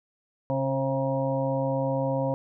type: harmonic tone with a mistuned harmonic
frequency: 135.4 Hz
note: C#3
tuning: 40 cents flat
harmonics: 1 / 2 / 4 / 5 / 6 / 7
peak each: -29 / -31 / -27 / -36 / -40 / -34 dBFS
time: 0.5-2.34 s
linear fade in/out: 0 ms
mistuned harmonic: 4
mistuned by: -17 cents
effects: none